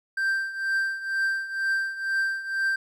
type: tone with tremolo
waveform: triangle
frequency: 1571 Hz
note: G6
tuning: 3 cents sharp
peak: -19 dBFS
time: 0.17-2.76 s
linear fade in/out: 5 ms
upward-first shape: triangle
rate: 2.1 Hz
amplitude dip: 80%
effects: none